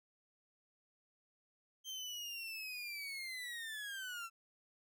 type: linear sweep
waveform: 30% pulse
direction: down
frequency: 3155 to 1330 Hz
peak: -40 dBFS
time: 1.84-4.3 s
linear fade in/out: 50 ms
effects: none